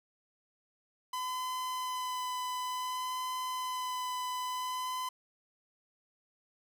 45% pulse tone with vibrato, 1010 Hz, B5, 39 cents sharp, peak -34 dBFS, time 1.13-5.09 s, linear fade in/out 5 ms, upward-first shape sine, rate 0.56 Hz, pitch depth 12 cents each way, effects none

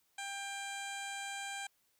15% pulse tone with low-pass filter, 794 Hz, G5, 22 cents sharp, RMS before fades -42 dBFS, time 0.18-1.67 s, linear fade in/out 5 ms, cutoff 8000 Hz, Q 1.8, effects white hiss -75 dBFS RMS until 1.99 s

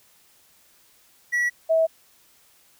triangle / sine tone pair in turn, 1937 / 648 Hz, B6 / E5, -34 / -30 cents, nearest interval octave + perfect fifth, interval 1896 cents, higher first, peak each -18 / -16 dBFS, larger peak second, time 1.32-1.5 / 1.69-1.87 s, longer neither, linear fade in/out 20 ms, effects white hiss -58 dBFS RMS until 2.79 s

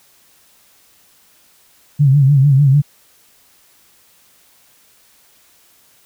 sine tone with vibrato, 139.2 Hz, C#3, 8 cents sharp, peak -7 dBFS, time 1.99-2.82 s, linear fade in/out 20 ms, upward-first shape triangle, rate 6.7 Hz, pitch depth 120 cents each way, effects white hiss -52 dBFS RMS until 6.05 s

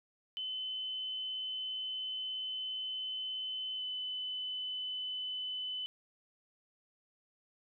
sine tone with pitch glide, 3039 to 3015 Hz, F#7 to F#7, +46 to +32 cents, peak -36 dBFS, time 0.37-5.86 s, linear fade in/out 0 ms, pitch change -14 cents, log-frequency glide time 3.76-3.82 s, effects none

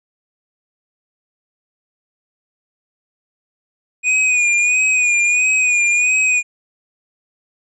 square tone with vibrato, 2467 Hz, D#7, 15 cents flat, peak -13 dBFS, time 4.03-6.43 s, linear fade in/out 50 ms, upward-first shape sine, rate 1.5 Hz, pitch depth 50 cents each way, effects resampled to 22050 Hz

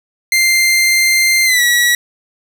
sawtooth tone with pitch glide, 2093 to 1930.4 Hz, C7 to B6, 0 to -40 cents, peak -6 dBFS, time 0.32-1.95 s, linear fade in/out 2 ms, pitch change -140 cents, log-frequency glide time 1.45-1.62 s, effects 8-bit

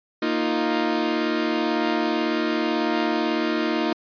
sawtooth chord, Bb suspended fourth, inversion none, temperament equal, 233.1 / 311.1 / 349.2 Hz, Bb3 / Eb4 / F4, 0 / 0 / 0 cents, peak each -23 / -20 / -22 dBFS, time 0.22-3.93 s, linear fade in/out 5 ms, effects resampled to 11025 Hz

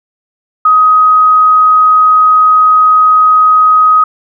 sine tone, 1258 Hz, D#6, 19 cents sharp, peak -3 dBFS, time 0.65-4.04 s, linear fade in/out 5 ms, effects none

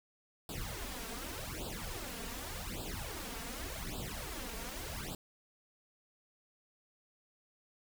pink noise with flanger, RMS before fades -42 dBFS, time 0.49-5.15 s, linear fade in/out 2 ms, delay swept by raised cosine 0.24 to 4.44 ms, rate 0.86 Hz, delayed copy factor +1, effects none

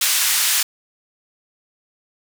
white band-pass noise, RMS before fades -18 dBFS, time 0.01-0.63 s, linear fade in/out 5 ms, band 1500 to 12000 Hz, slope 12 dB/octave, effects none

